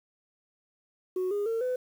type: tone with pitch steps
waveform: sine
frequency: 369.1 / 409.5 / 454.4 / 504.2 Hz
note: F#4 / G#4 / A#4 / B4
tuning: -4 / -24 / -44 / +36 cents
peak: -25 dBFS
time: 1.16-1.76 s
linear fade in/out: 5 ms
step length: 150 ms
effects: tanh soft clip ceiling -24 dBFS + 9-bit